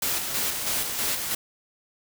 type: noise with tremolo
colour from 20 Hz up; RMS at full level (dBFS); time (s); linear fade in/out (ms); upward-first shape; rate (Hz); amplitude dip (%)
white; -26; 0.02-1.35; 5; square; 3.1; 40
effects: none